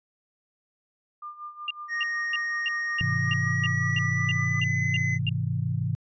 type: tone with tremolo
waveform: sine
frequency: 1200 Hz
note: D6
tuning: 37 cents sharp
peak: -34 dBFS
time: 1.22-4.6 s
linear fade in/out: 5 ms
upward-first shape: sine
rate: 5.4 Hz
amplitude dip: 75%
type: tone bursts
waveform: sine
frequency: 2794 Hz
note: F7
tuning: in tune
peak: -25 dBFS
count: 12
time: 1.68-5.292 s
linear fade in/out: 2 ms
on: 26 ms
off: 300 ms
type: tone with pitch glide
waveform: triangle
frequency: 1864.7 to 2033 Hz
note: A#6 to B6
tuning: 0 to +50 cents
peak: -25 dBFS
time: 1.88-5.19 s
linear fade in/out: 50 ms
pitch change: +150 cents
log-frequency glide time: 3.13-4.86 s
type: chord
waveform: sine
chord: Ab augmented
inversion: none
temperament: just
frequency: 103.83 / 129.78 / 162.23 Hz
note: Ab2 / C3 / E3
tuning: 0 / -14 / -27 cents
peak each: -29 / -28 / -30 dBFS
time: 3.01-5.95 s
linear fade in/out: 0 ms
effects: resampled to 16000 Hz